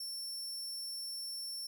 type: tone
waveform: sawtooth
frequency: 5420 Hz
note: E8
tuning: 47 cents sharp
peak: -37 dBFS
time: 0-1.67 s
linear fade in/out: 5 ms
effects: none